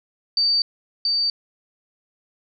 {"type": "tone with echo", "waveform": "sine", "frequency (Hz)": 4612, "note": "D8", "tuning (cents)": -32, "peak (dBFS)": -16, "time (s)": [0.37, 0.62], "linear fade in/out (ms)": 2, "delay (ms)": 680, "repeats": 1, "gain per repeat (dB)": -2, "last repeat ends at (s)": 1.3, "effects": []}